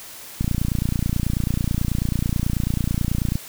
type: click train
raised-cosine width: 5 ms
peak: -9 dBFS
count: 87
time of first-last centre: 0.41-3.355 s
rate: 29.2 Hz
effects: white hiss -39 dBFS RMS until 3.48 s